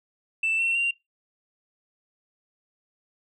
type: tone with pitch steps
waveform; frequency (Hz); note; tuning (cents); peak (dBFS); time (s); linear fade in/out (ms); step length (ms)
sine; 2657 / 2711 / 2767; E7 / E7 / F7; +13 / +48 / -17; -20; 0.43-0.91; 5; 160
effects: noise-tail reverb RT60 0.2 s tail -23 dB re dry + tanh soft clip ceiling -19 dBFS